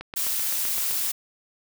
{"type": "click train", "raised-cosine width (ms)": 0.3, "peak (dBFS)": -19, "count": 8, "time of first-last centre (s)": [0.01, 0.91], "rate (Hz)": 7.78}
{"type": "noise", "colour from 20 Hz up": "blue", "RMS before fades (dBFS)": -26, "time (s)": [0.16, 1.12], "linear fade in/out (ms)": 10}
{"effects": []}